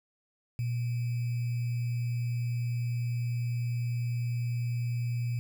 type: tone with sample-and-hold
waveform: sine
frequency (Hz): 120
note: B2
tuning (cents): -49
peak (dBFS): -28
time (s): 0.59-5.39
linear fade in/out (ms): 0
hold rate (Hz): 2450
effects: none